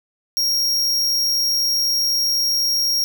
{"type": "tone", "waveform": "45% pulse", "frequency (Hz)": 5588, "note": "F8", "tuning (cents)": 0, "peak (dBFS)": -17, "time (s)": [0.37, 3.04], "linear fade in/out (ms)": 0, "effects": []}